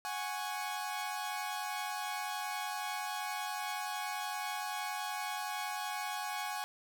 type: chord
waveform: sawtooth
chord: F# suspended second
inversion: none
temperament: equal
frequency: 740 / 830.6 / 1108.7 Hz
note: F#5 / G#5 / C#6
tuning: 0 / 0 / 0 cents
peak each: -38 / -35 / -39 dBFS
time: 0.05-6.64 s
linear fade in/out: 0 ms
effects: none